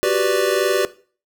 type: chord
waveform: square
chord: G major seventh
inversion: third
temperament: equal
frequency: 370 / 392 / 493.9 / 587.3 Hz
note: F#4 / G4 / B4 / D5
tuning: 0 / 0 / 0 / 0 cents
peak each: -22 dBFS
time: 0.03-0.85 s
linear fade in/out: 0 ms
effects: noise-tail reverb RT60 0.4 s tail -17 dB re dry